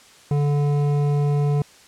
sine tone with hard clipping, 145 Hz, D3, 22 cents flat, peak -19 dBFS, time 0.31-1.62 s, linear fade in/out 2 ms, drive 11 dB, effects white hiss -49 dBFS RMS until 1.87 s + low-pass 8000 Hz 12 dB/octave

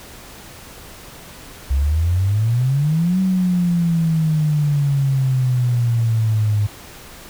sine exponential two-way sweep, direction up then down, 65.41 to 190 to 102.9 Hz, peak -14 dBFS, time 1.7-6.67 s, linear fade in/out 10 ms, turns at 3.2 s, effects pink hiss -39 dBFS RMS until 7.29 s

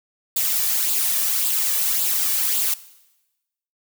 blue noise with flanger, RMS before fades -21 dBFS, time 0.36-2.74 s, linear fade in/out 5 ms, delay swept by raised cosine 0.25 to 1.75 ms, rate 1.8 Hz, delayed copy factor +0.5, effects noise-tail reverb RT60 1.0 s tail -18 dB re dry

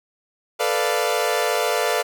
sawtooth chord, B half-diminished seventh, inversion third, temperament equal with one note detuned, 440 / 493.9 / 587.3 / 696 Hz, A4 / B4 / D5 / F5, 0 / 0 / 0 / -6 cents, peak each -21 dBFS, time 0.59-2.03 s, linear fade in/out 20 ms, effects none

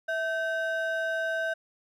triangle ring-modulated tone, 1100 Hz, C#6, 14 cents flat, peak -22 dBFS, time 0.08-1.54 s, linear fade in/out 10 ms, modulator 447 Hz, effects none

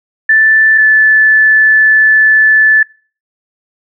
sine tone pair in turn, 1760 / 1742.8 Hz, A6 / A6, 0 / -17 cents, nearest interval unison, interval 17 cents, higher first, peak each -4 dBFS, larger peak neither, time 0.29-0.78 / 0.78-2.83 s, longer second, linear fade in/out 5 ms, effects noise-tail reverb RT60 0.4 s tail -23 dB re dry

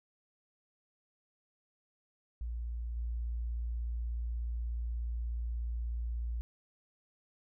sine tone with level steps, 58.3 Hz, A#1, 1 cent sharp, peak -35 / -33 dBFS, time 2.41-6.41 s, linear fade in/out 0 ms, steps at 2.96 s, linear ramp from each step 10 ms, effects none

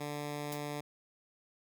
10% pulse tone, 146.83 Hz, D3, in tune, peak -29 dBFS, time 0-0.81 s, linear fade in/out 10 ms
white noise with exponential decay, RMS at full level -38 dBFS, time 0.52-0.62 s, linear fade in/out 5 ms, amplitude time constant 20 ms
effects none

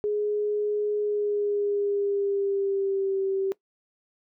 sine tone with pitch glide, 417.4 to 387.2 Hz, G#4 to G4, +9 to -21 cents, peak -23 dBFS, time 0.04-3.52 s, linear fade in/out 0 ms, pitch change -130 cents, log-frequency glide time 1-3.2 s, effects noise-tail reverb RT60 0.1 s tail -19 dB re dry

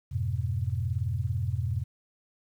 sine chord, F diminished, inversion none, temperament just, 87.31 / 104.77 / 125.72 Hz, F2 / Ab2 / Cb3, 0 / +16 / +31 cents, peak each -31 dBFS, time 0.11-1.84 s, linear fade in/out 20 ms, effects 10-bit

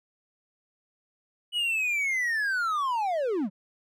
triangle linear sweep, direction down, 2960 to 168.1 Hz, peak -23 dBFS, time 1.52-3.5 s, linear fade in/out 50 ms, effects none

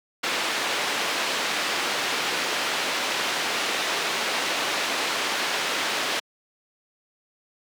white low-pass noise, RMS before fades -26 dBFS, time 0.23-6.2 s, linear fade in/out 10 ms, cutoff 3500 Hz, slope 12 dB/octave, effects high-pass 300 Hz 12 dB/octave

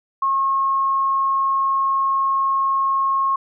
sine tone, 1084 Hz, C#6, 39 cents flat, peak -16 dBFS, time 0.22-3.36 s, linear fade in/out 5 ms, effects none

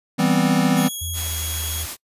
square chord, C major seventh, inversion first, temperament equal, 164.81 / 196 / 246.9 / 261.6 Hz, E3 / G3 / B3 / C4, 0 / 0 / 0 / 0 cents, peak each -22 dBFS, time 0.18-0.89 s, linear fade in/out 20 ms
5% pulse tone with vibrato, 3322 Hz, G#7, in tune, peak -20 dBFS, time 0.76-1.84 s, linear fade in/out 20 ms, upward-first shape sine, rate 7.9 Hz, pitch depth 8 cents each way
sine tone with pitch glide, 84.8 to 79.58 Hz, E2 to D#2, +50 to +40 cents, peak -27 dBFS, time 1.01-1.86 s, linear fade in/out 10 ms, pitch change -110 cents, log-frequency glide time 1.14-1.36 s
white noise, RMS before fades -30 dBFS, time 1.13-1.97 s, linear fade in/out 50 ms
effects noise-tail reverb RT60 0.1 s tail -26 dB re dry + resampled to 32000 Hz

